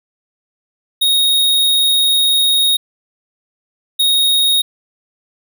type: tone bursts at uneven times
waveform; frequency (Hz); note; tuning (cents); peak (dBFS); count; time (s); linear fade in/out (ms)
square; 3746; A#7; +8; -11; 2; 1.01-2.77 / 3.99-4.62; 10
effects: none